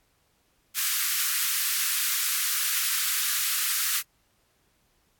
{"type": "high-pass noise", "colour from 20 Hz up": "white", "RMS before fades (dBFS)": -26, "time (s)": [0.74, 4.03], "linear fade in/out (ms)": 50, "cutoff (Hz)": 1200, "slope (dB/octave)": 48, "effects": ["pink hiss -68 dBFS RMS until 5.19 s", "AAC 64 kbps"]}